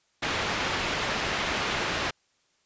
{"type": "low-pass noise", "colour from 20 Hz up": "white", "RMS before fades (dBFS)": -29, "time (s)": [0.22, 2.11], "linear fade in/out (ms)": 10, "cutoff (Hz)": 2700, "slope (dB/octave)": 12, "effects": ["white hiss -69 dBFS RMS until 2.65 s", "resampled to 16000 Hz"]}